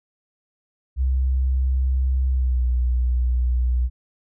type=tone with pitch glide; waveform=sine; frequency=65 to 61.53 Hz; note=C2 to B1; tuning=-11 to -6 cents; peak=-17 dBFS; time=0.96-3.9 s; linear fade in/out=50 ms; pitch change=-95 cents; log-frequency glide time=2.29-2.65 s; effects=none